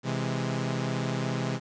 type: chord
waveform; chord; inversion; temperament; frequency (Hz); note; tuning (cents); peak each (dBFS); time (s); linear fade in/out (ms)
sawtooth; C augmented; none; equal; 130.81 / 164.81 / 207.7; C3 / E3 / G#3; 0 / 0 / 0; -26 / -30 / -30; 0.03-1.6; 50
effects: resampled to 16000 Hz + 9-bit